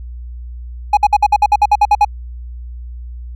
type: tone bursts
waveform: triangle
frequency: 830.6 Hz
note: G#5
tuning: in tune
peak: -4 dBFS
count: 12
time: 0.93-2.049 s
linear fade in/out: 5 ms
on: 41 ms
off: 57 ms
effects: added 60 Hz sine -26 dBFS peak until 3.35 s